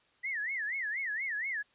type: tone with vibrato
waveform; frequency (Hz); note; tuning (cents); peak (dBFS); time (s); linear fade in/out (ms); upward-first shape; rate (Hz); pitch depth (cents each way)
sine; 1916; A#6; +47; -32; 0.23-1.63; 20; sine; 4.2; 240
effects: white hiss -68 dBFS RMS until 1.74 s + resampled to 8000 Hz